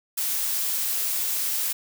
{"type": "noise", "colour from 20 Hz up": "blue", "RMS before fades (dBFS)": -26, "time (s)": [0.17, 1.73], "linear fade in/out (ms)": 10, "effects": []}